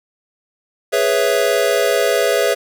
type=chord; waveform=square; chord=C# minor seventh; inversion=second; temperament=equal; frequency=415.3 / 493.9 / 554.4 / 659.3 Hz; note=G#4 / B4 / C#5 / E5; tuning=0 / 0 / 0 / 0 cents; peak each=-20 dBFS; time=0.92-2.55 s; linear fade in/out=20 ms; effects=none